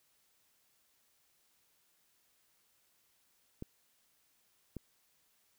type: clicks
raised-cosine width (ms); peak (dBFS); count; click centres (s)
3; -28; 2; 3.624 / 4.767
effects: white hiss -73 dBFS RMS until 5.58 s